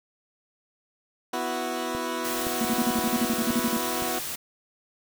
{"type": "chord", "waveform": "15% pulse", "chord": "B suspended fourth", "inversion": "none", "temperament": "equal", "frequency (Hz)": [246.9, 329.6, 370], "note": ["B3", "E4", "F#4"], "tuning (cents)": [0, 0, 0], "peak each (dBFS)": -26, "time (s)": [1.33, 4.19], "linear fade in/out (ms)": 5}
{"type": "click train", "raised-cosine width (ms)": 2, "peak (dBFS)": -21, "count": 5, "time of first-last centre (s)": [1.95, 4.023], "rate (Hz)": 1.93}
{"type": "noise", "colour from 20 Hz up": "white", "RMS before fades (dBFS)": -33, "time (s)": [2.24, 4.36], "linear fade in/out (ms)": 10}
{"type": "tone bursts", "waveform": "sine", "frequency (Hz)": 234.6, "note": "A#3", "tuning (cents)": 11, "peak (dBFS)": -22, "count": 14, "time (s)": [2.61, 3.767], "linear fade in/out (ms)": 2, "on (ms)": 39, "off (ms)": 47}
{"effects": []}